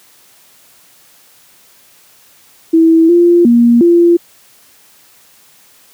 sine tone with pitch steps, 326.5 / 346.3 / 236.7 / 343.4 Hz, E4 / F4 / A#3 / F4, -17 / -15 / +27 / -29 cents, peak -4 dBFS, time 2.73-4.17 s, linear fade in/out 10 ms, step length 360 ms, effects white hiss -46 dBFS RMS until 5.93 s + high-pass 80 Hz 12 dB/octave

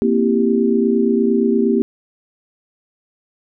sine chord, C dominant seventh, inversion third, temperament equal, 233.1 / 261.6 / 329.6 / 392 Hz, Bb3 / C4 / E4 / G4, 0 / 0 / 0 / 0 cents, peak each -16 / -20 / -22 / -17 dBFS, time 0.02-1.82 s, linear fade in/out 0 ms, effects none

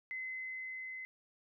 sine tone with level ramp, 2045 Hz, C7, 40 cents flat, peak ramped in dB -38 to -42 dBFS, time 0.11-1.05 s, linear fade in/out 0 ms, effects none

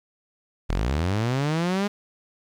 sawtooth linear sweep, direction up, 36 to 207.7 Hz, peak -18 dBFS, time 0.69-1.88 s, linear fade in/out 10 ms, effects low-pass 6000 Hz 12 dB/octave + 9-bit

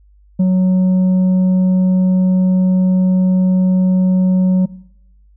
sine tone with tanh clipping, 185 Hz, F#3, in tune, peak -10 dBFS, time 0.39-4.66 s, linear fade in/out 10 ms, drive 4 dB, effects noise-tail reverb RT60 0.8 s tail -20 dB re dry + added 50 Hz sine -45 dBFS peak until 5.36 s

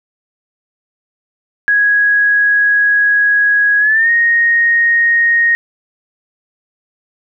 sine tone with pitch glide, 1661.2 to 1864.6 Hz, G#6 to A#6, 0 to 0 cents, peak -8 dBFS, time 1.68-5.55 s, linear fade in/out 0 ms, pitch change +200 cents, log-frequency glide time 3.79-4.1 s, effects none

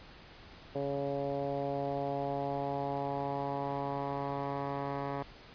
10% pulse tone with low-pass filter sweep, 140 Hz, C#3, 18 cents sharp, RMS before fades -35 dBFS, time 0.75-5.23 s, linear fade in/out 5 ms, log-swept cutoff 550 to 1300 Hz, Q 2.6, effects pink hiss -53 dBFS RMS until 5.54 s + resampled to 11025 Hz

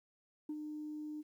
sine tone with ADSR envelope, 302.8 Hz, D#4, 47 cents flat, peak -35 dBFS, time 0.49-1.23 s, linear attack 5 ms, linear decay 53 ms, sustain -5 dB, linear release 29 ms, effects tanh soft clip ceiling -35 dBFS + 12-bit

